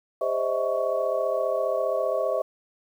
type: tone cluster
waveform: sine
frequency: 403.2 / 524 / 613 / 648 / 1117 Hz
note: G4 / C5 / D#5 / E5 / C#6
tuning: +49 / +2 / -26 / -30 / +13 cents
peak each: -33 / -27 / -29 / -27 / -34 dBFS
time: 0.21-2.42 s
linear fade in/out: 5 ms
effects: 9-bit